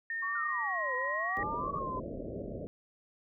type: tone with pitch glide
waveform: sine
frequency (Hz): 1827 to 1890.3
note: A#6 to A#6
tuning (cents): -35 to +24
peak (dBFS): -33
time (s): 0.1-1.43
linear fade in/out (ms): 2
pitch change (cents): +59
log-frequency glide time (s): 0.31-0.62
type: tone with vibrato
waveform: sine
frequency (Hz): 1104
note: C#6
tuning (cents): -7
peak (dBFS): -35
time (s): 0.22-2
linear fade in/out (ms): 10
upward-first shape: sine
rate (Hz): 0.97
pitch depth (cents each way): 140
type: exponential two-way sweep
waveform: sine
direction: down then up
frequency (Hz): 1467 to 493.9 to 1214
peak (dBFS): -37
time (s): 0.35-1.79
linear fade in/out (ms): 5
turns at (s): 0.95
type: low-pass noise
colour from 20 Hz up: white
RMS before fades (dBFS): -40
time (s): 1.37-2.67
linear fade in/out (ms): 0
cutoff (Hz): 630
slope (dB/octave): 96
effects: none